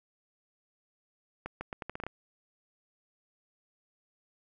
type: accelerating click train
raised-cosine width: 0.5 ms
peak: -22 dBFS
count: 9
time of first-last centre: 1.46-2.066 s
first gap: 150 ms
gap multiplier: 0.79
effects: none